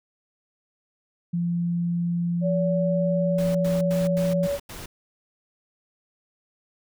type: tone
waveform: sine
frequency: 172.3 Hz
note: F3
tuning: 23 cents flat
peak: -22 dBFS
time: 1.33-4.47 s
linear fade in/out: 10 ms
type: tone with pitch glide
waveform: sine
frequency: 571 to 566.4 Hz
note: D5 to C#5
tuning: -49 to +37 cents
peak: -23 dBFS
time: 2.41-4.59 s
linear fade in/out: 50 ms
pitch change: -14 cents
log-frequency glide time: 3.03-4.06 s
type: noise bursts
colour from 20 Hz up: pink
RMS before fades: -38 dBFS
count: 6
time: 3.38-4.86 s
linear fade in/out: 5 ms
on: 170 ms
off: 92 ms
effects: none